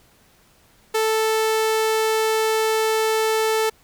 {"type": "tone", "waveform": "sawtooth", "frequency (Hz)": 440, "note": "A4", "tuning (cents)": 0, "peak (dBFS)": -14, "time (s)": [0.94, 3.7], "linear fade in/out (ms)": 10, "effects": ["pink hiss -56 dBFS RMS until 3.83 s"]}